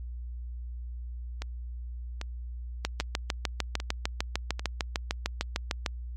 two click trains, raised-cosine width 0.2 ms, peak -10 / -18 dBFS, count 21 / 5, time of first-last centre 2.85-5.862 / 1.42-4.595 s, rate 6.64 / 1.26 Hz, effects added 60 Hz sine -35 dBFS peak until 6.16 s + MP3 64 kbps

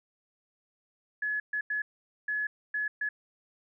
sine tone bursts at uneven times, 1700 Hz, G#6, 40 cents sharp, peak -28 dBFS, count 6, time 1.22-1.4 / 1.53-1.61 / 1.7-1.82 / 2.28-2.47 / 2.74-2.88 / 3.01-3.09 s, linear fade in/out 5 ms, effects none

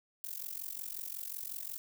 violet noise with amplitude modulation, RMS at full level -38 dBFS, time 0.24-1.78 s, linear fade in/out 0 ms, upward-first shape sine, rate 45.5 Hz, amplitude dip 90%, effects none

